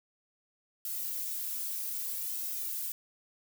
violet noise with flanger, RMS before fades -36 dBFS, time 0.85-2.92 s, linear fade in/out 2 ms, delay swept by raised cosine 1.7 to 2.9 ms, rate 0.63 Hz, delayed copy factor -0.75, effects none

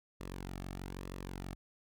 sawtooth tone with flanger, 46.25 Hz, F#1, in tune, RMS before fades -44 dBFS, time 0.2-1.55 s, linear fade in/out 10 ms, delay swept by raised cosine 1.3 to 2.04 ms, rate 1.1 Hz, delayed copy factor -0.55, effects none

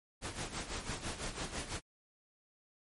pink noise with tremolo, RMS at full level -38 dBFS, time 0.21-1.81 s, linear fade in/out 50 ms, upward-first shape sine, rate 6 Hz, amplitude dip 70%, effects MP3 48 kbps

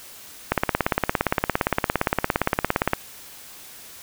click train, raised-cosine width 0.5 ms, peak -3 dBFS, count 43, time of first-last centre 0.52-2.934 s, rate 17.4 Hz, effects white hiss -43 dBFS RMS until 4.02 s

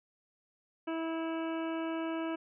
harmonic tone with a mistuned harmonic, 325.9 Hz, E4, 20 cents flat, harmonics 1 / 2 / 3 / 4 / 5 / 7 / 8 / 9, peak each -34 / -40 / -44 / -46 / -48 / -51 / -52 / -53 dBFS, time 0.87-2.36 s, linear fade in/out 10 ms, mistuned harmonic 8, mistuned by +16 cents, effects none

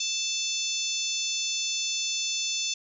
harmonic tone, 880 Hz, A5, in tune, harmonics 3 / 4 / 5 / 6 / 7 / 8, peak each -35 / -32 / -36 / -35 / -32 / -37 dBFS, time 0-2.74 s, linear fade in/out 5 ms, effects none

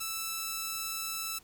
5% pulse tone, 1318.5 Hz, E6, in tune, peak -22 dBFS, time 0-1.39 s, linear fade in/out 10 ms, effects pink hiss -60 dBFS RMS until 1.43 s + Opus 48 kbps

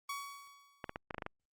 sawtooth tone with exponential decay, 1125 Hz, C#6, 25 cents sharp, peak -33 dBFS, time 0.09-0.97 s, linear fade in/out 5 ms, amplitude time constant 190 ms
clicks, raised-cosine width 0.5 ms, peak -24 dBFS, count 8, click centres 0.842 / 0.894 / 0.959 / 1.108 / 1.145 / 1.182 / 1.222 / 1.264 s
effects Opus 24 kbps

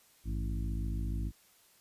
harmonic tone with a mistuned harmonic, 54.4 Hz, A1, 19 cents flat, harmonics 1 / 2 / 3 / 4 / 5 / 6, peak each -33 / -39 / -43 / -45 / -47 / -49 dBFS, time 0.24-1.32 s, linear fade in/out 50 ms, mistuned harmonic 2, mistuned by -130 cents, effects white hiss -64 dBFS RMS until 1.8 s + resampled to 32000 Hz

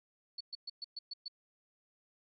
sine tone bursts, 4435 Hz, C#8, in tune, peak -39 dBFS, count 7, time 0.38-1.282 s, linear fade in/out 5 ms, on 26 ms, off 120 ms, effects none

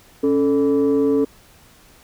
sine tone pair together, 277.2 / 440 Hz, C#4 / A4, 0 / 0 cents, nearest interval minor sixth, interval 800 cents, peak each -15 dBFS, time 0.23-1.25 s, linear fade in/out 10 ms, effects tanh soft clip ceiling -11 dBFS + pink hiss -50 dBFS RMS until 2.03 s

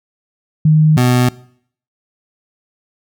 sine / 25% pulse tone pair in turn, 155 / 124.45 Hz, D#3 / B2, -6 / +14 cents, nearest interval major third, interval 380 cents, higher first, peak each -6 dBFS, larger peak neither, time 0.65-0.97 / 0.97-1.29 s, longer neither, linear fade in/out 5 ms, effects noise-tail reverb RT60 0.6 s tail -21 dB re dry

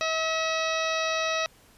harmonic tone, 643 Hz, E5, 43 cents flat, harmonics 1 / 2 / 3 / 4 / 5 / 6 / 7 / 8 / 9, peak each -29 / -31 / -34 / -32 / -42 / -34 / -42 / -41 / -39 dBFS, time 0.01-1.46 s, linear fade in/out 0 ms, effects pink hiss -57 dBFS RMS until 1.77 s + resampled to 32000 Hz

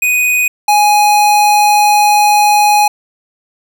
square tone pair in turn, 2489 / 832.8 Hz, D#7 / G#5, 0 / +5 cents, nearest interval octave + perfect fifth, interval 1895 cents, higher first, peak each -10 / -7 dBFS, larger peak second, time 0.02-0.48 / 0.68-2.88 s, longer second, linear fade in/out 5 ms, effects none

